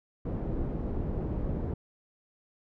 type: low-pass noise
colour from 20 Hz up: pink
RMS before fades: -32 dBFS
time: 0.25-1.74 s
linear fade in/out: 5 ms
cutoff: 410 Hz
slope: 12 dB/octave
effects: none